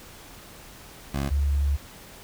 15% pulse / sine tone pair in turn, 69.3 / 70.92 Hz, C#2 / C#2, 0 / +40 cents, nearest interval unison, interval 40 cents, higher second, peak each -19 / -20 dBFS, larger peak first, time 1.13-1.3 / 1.3-1.77 s, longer second, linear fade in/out 20 ms, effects pink hiss -46 dBFS RMS until 2.23 s

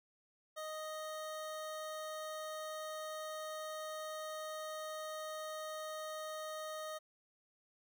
25% pulse tone, 622.3 Hz, D#5, in tune, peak -38 dBFS, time 0.56-6.99 s, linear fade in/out 20 ms, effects none

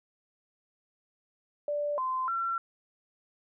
sine tone with pitch steps, 586 / 1034 / 1357 Hz, D5 / C6 / E6, -4 / -21 / +50 cents, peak -28 dBFS, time 1.68-2.58 s, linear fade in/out 2 ms, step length 300 ms, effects none

